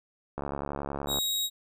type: click train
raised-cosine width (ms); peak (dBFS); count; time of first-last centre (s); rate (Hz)
1; -19; 58; 0.38-1.186; 70.7
type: tone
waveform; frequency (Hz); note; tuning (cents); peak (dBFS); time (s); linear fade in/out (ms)
sawtooth; 3799; A#7; +32; -24; 1.07-1.5; 50
effects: none